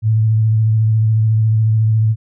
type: tone with vibrato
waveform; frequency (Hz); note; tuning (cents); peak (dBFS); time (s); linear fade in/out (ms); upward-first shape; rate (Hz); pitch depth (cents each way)
sine; 110; A2; 0; -10; 0.02-2.16; 50; sine; 14; 26
effects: none